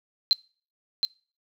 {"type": "tone with echo", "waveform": "sine", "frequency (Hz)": 4114, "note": "C8", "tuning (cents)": -30, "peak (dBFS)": -15, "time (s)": [0.31, 0.33], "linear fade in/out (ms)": 0, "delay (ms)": 720, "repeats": 1, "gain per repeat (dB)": -5, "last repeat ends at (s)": 1.05, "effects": ["noise-tail reverb RT60 0.4 s tail -25 dB re dry"]}